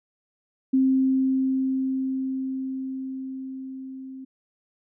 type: tone with level ramp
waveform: sine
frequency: 263.8 Hz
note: C4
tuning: 14 cents sharp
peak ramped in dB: -16 to -36 dBFS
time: 0.73-4.25 s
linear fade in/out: 10 ms
effects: none